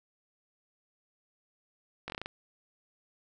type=slowing click train; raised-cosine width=0.3 ms; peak=-21 dBFS; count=7; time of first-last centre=2.08-2.259 s; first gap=19 ms; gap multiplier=1.18; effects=none